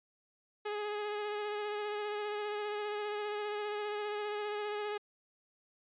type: tone with vibrato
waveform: sawtooth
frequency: 417.4 Hz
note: G#4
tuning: 9 cents sharp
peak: -31 dBFS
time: 0.65-4.98 s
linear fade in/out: 10 ms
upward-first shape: sine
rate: 15 Hz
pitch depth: 20 cents each way
effects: resampled to 8000 Hz